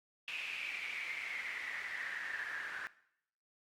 pink noise with band-pass filter sweep, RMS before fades -42 dBFS, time 0.28-2.87 s, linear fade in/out 0 ms, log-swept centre 2600 to 1600 Hz, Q 8.5, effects noise-tail reverb RT60 0.7 s tail -18 dB re dry + Opus 48 kbps

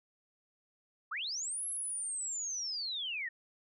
sine linear two-way sweep, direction up then down, 1056 to 11180 to 1783 Hz, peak -35 dBFS, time 1.11-3.29 s, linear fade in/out 10 ms, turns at 1.66 s, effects none

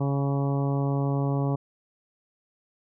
harmonic tone with a mistuned harmonic, 139.3 Hz, C#3, 9 cents sharp, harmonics 1 / 2 / 3 / 4 / 5 / 6 / 7 / 8, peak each -24 / -30 / -34 / -36 / -38 / -40 / -41 / -42 dBFS, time 0-1.56 s, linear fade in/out 10 ms, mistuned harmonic 8, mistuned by +19 cents, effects none

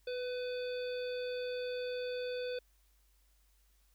harmonic tone with a mistuned harmonic, 502 Hz, B4, 28 cents sharp, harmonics 1 / 3 / 5 / 7 / 9, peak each -36 / -49 / -50 / -50 / -52 dBFS, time 0.07-2.59 s, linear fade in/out 5 ms, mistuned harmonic 1, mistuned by -18 cents, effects added 50 Hz sine -67 dBFS peak until 3.94 s + white hiss -74 dBFS RMS until 3.94 s

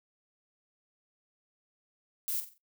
violet noise with echo, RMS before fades -33 dBFS, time 2.28-2.4 s, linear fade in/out 0 ms, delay 45 ms, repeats 4, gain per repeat -9 dB, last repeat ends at 2.58 s, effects noise-tail reverb RT60 0.2 s tail -26 dB re dry

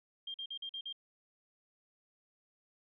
sine tone bursts, 3197 Hz, G7, 33 cents sharp, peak -39 dBFS, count 6, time 0.27-0.927 s, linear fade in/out 5 ms, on 72 ms, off 45 ms, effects none

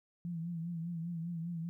sine tone with vibrato, 168.5 Hz, E3, 38 cents sharp, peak -36 dBFS, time 0.25-1.69 s, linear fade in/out 0 ms, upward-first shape triangle, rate 5 Hz, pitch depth 77 cents each way, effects 13-bit

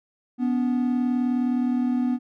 triangle tone pair together, 247.2 / 286.6 Hz, B3 / D4, +2 / -42 cents, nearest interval minor third, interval 256 cents, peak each -19 / -27 dBFS, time 0.38-2.19 s, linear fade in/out 50 ms, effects none

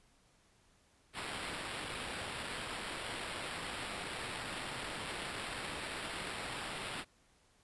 white noise with sample-and-hold, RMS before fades -42 dBFS, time 1.13-7.05 s, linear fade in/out 50 ms, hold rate 6300 Hz, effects pink hiss -69 dBFS RMS until 7.63 s + resampled to 24000 Hz

